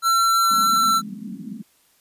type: tone with pitch glide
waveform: square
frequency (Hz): 1351 to 1340.1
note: E6 to E6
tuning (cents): +42 to +28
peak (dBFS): -16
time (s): 0.02-1.02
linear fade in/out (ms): 50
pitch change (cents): -14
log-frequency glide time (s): 0.55-0.89
type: band-pass noise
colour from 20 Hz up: pink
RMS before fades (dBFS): -34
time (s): 0.5-1.63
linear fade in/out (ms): 10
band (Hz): 190 to 250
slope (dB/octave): 48
effects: white hiss -60 dBFS RMS until 2 s + resampled to 32000 Hz